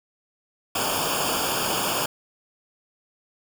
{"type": "noise with comb filter", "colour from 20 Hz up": "pink", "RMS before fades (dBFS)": -25, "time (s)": [0.75, 2.06], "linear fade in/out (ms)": 5, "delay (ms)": 0.5, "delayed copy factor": -0.95, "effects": []}